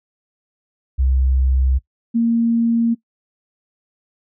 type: tone pair in turn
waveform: sine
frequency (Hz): 65.3 / 231.6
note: C2 / A#3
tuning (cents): -3 / -11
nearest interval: octave + minor seventh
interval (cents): 2192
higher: second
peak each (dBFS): -13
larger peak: neither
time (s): 0.98-1.79 / 2.14-2.95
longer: neither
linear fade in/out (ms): 20
effects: noise-tail reverb RT60 0.1 s tail -20 dB re dry